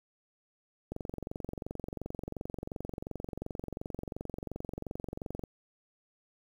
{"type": "click train", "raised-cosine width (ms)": 2, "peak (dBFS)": -24, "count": 104, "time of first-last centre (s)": [0.92, 5.438], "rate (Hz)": 22.8, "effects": ["9-bit"]}